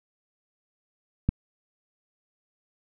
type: click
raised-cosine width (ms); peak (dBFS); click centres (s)
5; -9; 1.29
effects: none